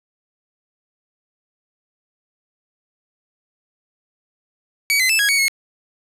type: tone with pitch steps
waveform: sawtooth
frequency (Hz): 2265 / 2045 / 2634 / 1654 / 2236 / 2178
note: C#7 / C7 / E7 / G#6 / C#7 / C#7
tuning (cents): +37 / -40 / -2 / -8 / +14 / -31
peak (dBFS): -11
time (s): 4.9-5.482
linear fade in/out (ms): 0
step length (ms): 97
effects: resampled to 32000 Hz + 7-bit